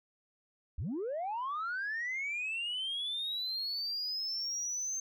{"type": "linear sweep", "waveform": "sine", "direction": "up", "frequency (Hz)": [51.9, 6330], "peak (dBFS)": -32, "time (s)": [0.78, 5], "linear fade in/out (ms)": 5, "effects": ["tanh soft clip ceiling -31 dBFS"]}